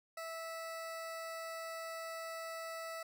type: tone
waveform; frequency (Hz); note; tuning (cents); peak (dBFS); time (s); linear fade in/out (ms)
20% pulse; 655; E5; -11; -37; 0.17-3.03; 5
effects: none